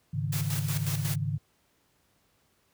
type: chord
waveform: sine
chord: Ab suspended fourth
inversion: none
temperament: just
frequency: 103.83 / 138.43 / 155.74 Hz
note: Ab2 / Db3 / Eb3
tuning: 0 / -2 / +2 cents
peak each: -32 / -31 / -32 dBFS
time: 0.13-1.38 s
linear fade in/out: 10 ms
type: noise with tremolo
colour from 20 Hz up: white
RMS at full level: -35 dBFS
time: 0.32-1.16 s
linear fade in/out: 10 ms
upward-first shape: square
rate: 5.5 Hz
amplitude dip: 60%
effects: pink hiss -69 dBFS RMS until 2.73 s + high-pass 60 Hz 12 dB/octave